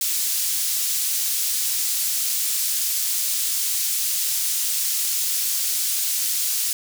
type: high-pass noise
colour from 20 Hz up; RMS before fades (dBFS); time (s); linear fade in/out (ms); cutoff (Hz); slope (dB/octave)
pink; -23; 0.01-6.73; 2; 5800; 12
effects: none